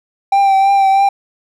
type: tone with vibrato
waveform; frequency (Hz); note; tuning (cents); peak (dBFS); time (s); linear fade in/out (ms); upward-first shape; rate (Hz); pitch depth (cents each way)
triangle; 784; G5; 0; -6; 0.32-1.09; 5; triangle; 3.1; 30
effects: none